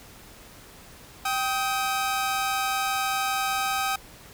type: tone pair together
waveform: sawtooth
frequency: 780 / 1262.5 Hz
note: G5 / D#6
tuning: -9 / +25 cents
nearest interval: minor sixth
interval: 834 cents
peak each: -23 / -24 dBFS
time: 1.25-3.96 s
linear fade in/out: 5 ms
effects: pink hiss -48 dBFS RMS until 4.33 s